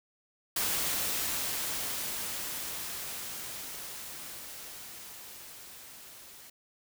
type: noise with level ramp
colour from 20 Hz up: white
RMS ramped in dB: -30 to -51 dBFS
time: 0.56-6.5 s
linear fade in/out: 5 ms
effects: none